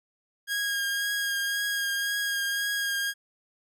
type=tone with vibrato; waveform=sawtooth; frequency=1631 Hz; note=G#6; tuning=32 cents flat; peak=-23 dBFS; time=0.47-3.14 s; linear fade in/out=50 ms; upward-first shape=triangle; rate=1.9 Hz; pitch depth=20 cents each way; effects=none